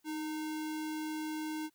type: tone with sample-and-hold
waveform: sine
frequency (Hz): 311.1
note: D#4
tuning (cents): 0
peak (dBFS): -35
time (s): 0.04-1.7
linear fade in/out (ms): 50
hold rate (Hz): 1225
effects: white hiss -75 dBFS RMS until 1.74 s